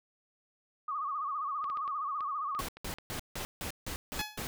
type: tone with vibrato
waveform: sine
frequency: 1172 Hz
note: D6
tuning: 4 cents flat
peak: -32 dBFS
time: 0.88-2.61 s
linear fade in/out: 5 ms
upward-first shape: sine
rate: 15 Hz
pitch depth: 120 cents each way
type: clicks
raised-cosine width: 0.3 ms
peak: -32 dBFS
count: 11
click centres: 1.642 / 1.7 / 1.772 / 1.878 / 2.207 / 2.55 / 2.669 / 2.77 / 2.875 / 2.985 / 3.186 s
type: noise bursts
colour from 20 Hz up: pink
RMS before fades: -38 dBFS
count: 8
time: 2.59-4.47 s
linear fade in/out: 0 ms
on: 95 ms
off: 160 ms
type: tone with exponential decay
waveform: 10% pulse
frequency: 848 Hz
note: G#5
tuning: 36 cents sharp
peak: -22 dBFS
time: 4.19-4.46 s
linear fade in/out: 2 ms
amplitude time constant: 58 ms
effects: none